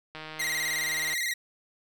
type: click train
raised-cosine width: 0.3 ms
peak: -24 dBFS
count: 155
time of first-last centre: 0.15-1.137 s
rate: 156 Hz
type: tone with vibrato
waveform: sawtooth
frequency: 1999 Hz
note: B6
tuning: 20 cents sharp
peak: -24 dBFS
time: 0.39-1.34 s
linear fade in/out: 10 ms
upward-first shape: square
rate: 19 Hz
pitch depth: 75 cents each way
effects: none